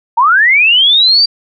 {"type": "linear sweep", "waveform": "sine", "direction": "up", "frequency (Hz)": [876, 4737], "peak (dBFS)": -5, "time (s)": [0.17, 1.26], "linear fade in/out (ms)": 10, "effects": []}